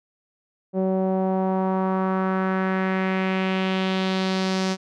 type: tone with low-pass filter sweep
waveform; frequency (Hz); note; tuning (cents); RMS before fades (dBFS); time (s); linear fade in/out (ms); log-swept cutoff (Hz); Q
sawtooth; 188.8; F#3; +35; -23; 0.73-4.77; 50; 540 to 5700; 2.1
effects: none